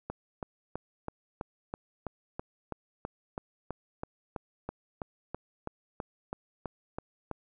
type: click train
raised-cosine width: 1 ms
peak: -21 dBFS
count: 23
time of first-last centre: 0.1-7.313 s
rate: 3.05 Hz
effects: none